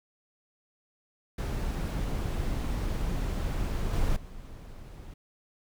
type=noise with level steps; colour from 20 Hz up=brown; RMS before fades=-30 / -27 / -44 dBFS; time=1.38-5.14 s; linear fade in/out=5 ms; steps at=3.93 / 4.16 s; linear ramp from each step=5 ms; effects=none